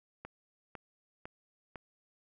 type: click train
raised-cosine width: 0.5 ms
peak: -28 dBFS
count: 4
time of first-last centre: 0.25-1.758 s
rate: 1.99 Hz
effects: none